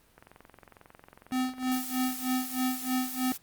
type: click train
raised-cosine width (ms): 0.5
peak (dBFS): -34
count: 36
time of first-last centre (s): 0.18-1.764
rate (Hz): 22.1
type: tone with tremolo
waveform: square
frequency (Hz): 256.1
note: C4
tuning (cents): -37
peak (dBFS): -26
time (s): 1.32-3.32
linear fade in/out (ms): 0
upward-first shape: sine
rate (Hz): 3.2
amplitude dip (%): 90
type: noise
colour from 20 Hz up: blue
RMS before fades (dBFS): -38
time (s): 1.71-3.38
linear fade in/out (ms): 20
effects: pink hiss -63 dBFS RMS until 3.42 s + Opus 32 kbps